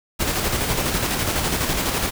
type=noise with tremolo; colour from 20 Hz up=pink; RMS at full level=-21 dBFS; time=0.19-2.11 s; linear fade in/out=20 ms; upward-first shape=square; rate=12 Hz; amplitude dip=35%; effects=none